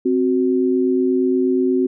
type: tone pair together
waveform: sine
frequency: 261.6 / 370 Hz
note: C4 / F#4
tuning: 0 / 0 cents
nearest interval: tritone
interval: 600 cents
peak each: -17 dBFS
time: 0.05-1.87 s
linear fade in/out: 10 ms
effects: none